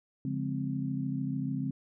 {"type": "chord", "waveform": "sine", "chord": "Db major seventh", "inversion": "none", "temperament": "equal with one note detuned", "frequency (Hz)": [141.34, 174.61, 207.7, 261.6], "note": ["Db3", "F3", "Ab3", "C4"], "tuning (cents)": [34, 0, 0, 0], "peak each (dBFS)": [-34, -39, -38, -34], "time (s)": [0.25, 1.71], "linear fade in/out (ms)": 2, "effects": []}